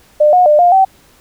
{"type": "tone with pitch steps", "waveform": "sine", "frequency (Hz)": [600, 724, 599, 705, 767], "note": ["D5", "F#5", "D5", "F5", "G5"], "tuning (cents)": [37, -38, 34, 16, -38], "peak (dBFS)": -5, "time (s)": [0.2, 0.85], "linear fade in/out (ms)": 10, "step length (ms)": 130, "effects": ["pink hiss -48 dBFS RMS until 1.2 s"]}